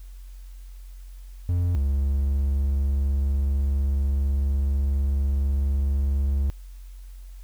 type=tone pair in turn; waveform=triangle; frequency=88 / 69.18 Hz; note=F2 / C#2; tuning=+14 / -3 cents; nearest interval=major third; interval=417 cents; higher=first; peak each=-18 / -18 dBFS; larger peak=neither; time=1.49-1.75 / 1.75-6.5 s; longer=second; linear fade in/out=0 ms; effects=added 45 Hz sine -38 dBFS peak until 7.43 s + white hiss -59 dBFS RMS until 7.43 s